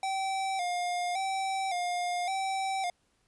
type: tone with vibrato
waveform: square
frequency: 740 Hz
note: F#5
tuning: in tune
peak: -30 dBFS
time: 0.03-2.9 s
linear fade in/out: 2 ms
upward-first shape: square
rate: 0.89 Hz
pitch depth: 73 cents each way
effects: pink hiss -72 dBFS RMS until 3.27 s + resampled to 24000 Hz